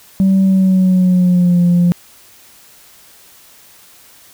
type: tone with pitch glide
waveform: sine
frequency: 192 to 175.05 Hz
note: G3 to F3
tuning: -36 to +4 cents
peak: -6 dBFS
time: 0.2-1.92 s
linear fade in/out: 0 ms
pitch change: -160 cents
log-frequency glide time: 0.43-1.61 s
effects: tanh soft clip ceiling -6 dBFS + white hiss -44 dBFS RMS until 4.33 s